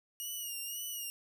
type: tone with vibrato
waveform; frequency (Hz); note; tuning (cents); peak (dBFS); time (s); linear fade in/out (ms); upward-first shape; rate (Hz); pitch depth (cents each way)
5% pulse; 2874; F7; +49; -30; 0.2-1.1; 0; sine; 1.9; 60
effects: none

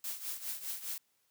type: noise with tremolo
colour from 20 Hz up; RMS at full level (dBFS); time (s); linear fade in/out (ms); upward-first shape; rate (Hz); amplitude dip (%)
blue; -37; 0.04-0.98; 2; triangle; 4.9; 80
effects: white hiss -75 dBFS RMS until 1.3 s + high-pass 60 Hz 12 dB/octave

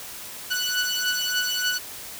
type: beating tone pair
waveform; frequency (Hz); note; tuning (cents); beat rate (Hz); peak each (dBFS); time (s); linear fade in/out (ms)
15% pulse; 1480 / 1483.4; F#6 / F#6; 0 / +4; 3.4; -19 / -20; 0.5-1.79; 20
effects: white hiss -38 dBFS RMS until 2.19 s

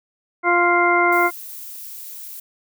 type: harmonic tone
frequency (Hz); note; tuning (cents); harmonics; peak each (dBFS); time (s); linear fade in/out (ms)
349.2; F4; 0; 1 / 2 / 3 / 4 / 6; -20 / -20 / -20 / -20 / -20; 0.43-1.31; 50
type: noise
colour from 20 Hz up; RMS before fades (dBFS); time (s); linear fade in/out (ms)
violet; -35; 1.12-2.4; 5
effects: none

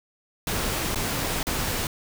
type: noise with dropouts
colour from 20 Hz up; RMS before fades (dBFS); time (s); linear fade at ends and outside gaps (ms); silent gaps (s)
pink; -27; 0.47-1.87; 2; 0.947-0.957 / 1.43-1.468
effects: none

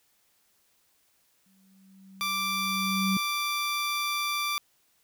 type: tone with exponential growth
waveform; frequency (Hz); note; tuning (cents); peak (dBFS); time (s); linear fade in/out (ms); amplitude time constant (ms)
sine; 192.1; G3; -35; -23; 1.46-3.17; 2; 370
type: tone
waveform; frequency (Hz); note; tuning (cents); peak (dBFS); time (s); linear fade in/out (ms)
15% pulse; 1174.7; D6; 0; -21; 2.21-4.58; 0
effects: white hiss -68 dBFS RMS until 5.03 s

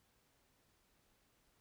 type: silence
effects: pink hiss -75 dBFS RMS until 1.6 s

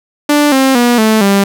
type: tone with pitch steps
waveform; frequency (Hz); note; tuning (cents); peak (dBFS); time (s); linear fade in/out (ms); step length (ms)
sawtooth; 293.7 / 266.2 / 241.3 / 218.8 / 198.3; D4 / C4 / B3 / A3 / G3; 0 / +30 / -40 / -9 / +20; -3; 0.29-1.44; 5; 230
effects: none

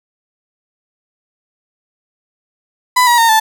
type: tone with pitch steps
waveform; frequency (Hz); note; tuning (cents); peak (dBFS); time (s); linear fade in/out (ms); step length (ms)
35% pulse; 998 / 956.8 / 917.3 / 879.4; B5 / A#5 / A#5 / A5; +18 / +45 / -28 / -1; -6; 2.96-3.4; 10; 110
effects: none

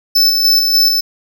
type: tone with tremolo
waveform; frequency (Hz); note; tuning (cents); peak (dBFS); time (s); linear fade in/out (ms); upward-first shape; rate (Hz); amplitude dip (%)
square; 5274; E8; 0; -8; 0.15-1.01; 10; square; 3.4; 35
effects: none

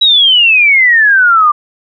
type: exponential sweep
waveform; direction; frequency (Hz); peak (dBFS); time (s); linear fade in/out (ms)
sine; down; 3915 to 1174.7; -4; 0.01-1.52; 10
effects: none

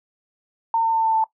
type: tone with pitch steps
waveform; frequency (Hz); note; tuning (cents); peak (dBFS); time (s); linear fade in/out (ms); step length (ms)
sine; 910 / 903.7 / 897.5 / 891.3 / 885.1; A#5 / A5 / A5 / A5 / A5; -42 / +46 / +34 / +22 / +10; -16; 0.74-1.24; 2; 100
effects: noise-tail reverb RT60 0.1 s tail -18 dB re dry

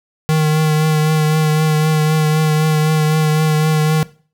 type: tone with vibrato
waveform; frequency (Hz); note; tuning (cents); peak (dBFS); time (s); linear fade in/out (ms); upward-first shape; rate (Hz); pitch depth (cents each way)
square; 155; D#3; -6; -12; 0.29-4.03; 0; triangle; 3.9; 27
effects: noise-tail reverb RT60 0.4 s tail -19 dB re dry

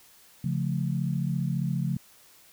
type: chord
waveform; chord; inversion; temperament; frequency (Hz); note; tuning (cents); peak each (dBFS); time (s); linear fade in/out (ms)
sine; Db augmented; none; just; 138.59 / 173.24 / 216.5; Db3 / F3 / A3; 0 / -14 / -28; -28 / -29 / -34; 0.44-1.97; 5
effects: white hiss -56 dBFS RMS until 2.52 s

